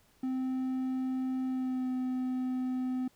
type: tone with pitch glide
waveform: triangle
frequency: 259.3 to 255.3 Hz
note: C4 to C4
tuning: -15 to -42 cents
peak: -28 dBFS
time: 0.23-3.08 s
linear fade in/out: 5 ms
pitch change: -27 cents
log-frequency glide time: 1.46-1.89 s
effects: pink hiss -66 dBFS RMS until 3.15 s